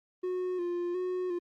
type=tone with vibrato; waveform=triangle; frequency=357.6 Hz; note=F4; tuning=41 cents sharp; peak=-28 dBFS; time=0.23-1.39 s; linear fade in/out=10 ms; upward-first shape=square; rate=1.4 Hz; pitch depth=37 cents each way; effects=Opus 24 kbps